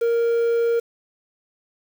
triangle tone with quantisation, 466.2 Hz, A#4, in tune, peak -15 dBFS, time 0.01-0.8 s, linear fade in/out 10 ms, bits 7, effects none

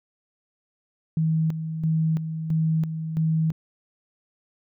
sine tone with tremolo, 159.8 Hz, D#3, 47 cents sharp, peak -19 dBFS, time 1.17-3.52 s, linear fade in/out 2 ms, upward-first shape square, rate 1.5 Hz, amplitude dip 60%, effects none

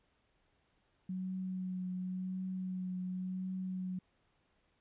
sine tone with vibrato, 185 Hz, F#3, in tune, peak -36 dBFS, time 1.09-3.99 s, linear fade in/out 5 ms, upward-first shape triangle, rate 0.92 Hz, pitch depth 21 cents each way, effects pink hiss -75 dBFS RMS until 4.8 s + resampled to 8000 Hz

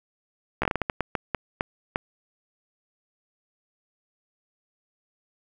slowing click train, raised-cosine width 0.5 ms, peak -9 dBFS, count 13, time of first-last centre 0.62-1.959 s, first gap 14 ms, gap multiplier 1.34, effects 8-bit

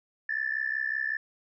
sine tone with amplitude modulation, 1757 Hz, A6, 3 cents flat, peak -23 dBFS, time 0.29-1.17 s, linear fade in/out 5 ms, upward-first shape sine, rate 65.3 Hz, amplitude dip 90%, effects tanh soft clip ceiling -19 dBFS

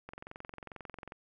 click train, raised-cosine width 0.5 ms, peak -29 dBFS, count 24, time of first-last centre 0.09-1.121 s, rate 22.3 Hz, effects none

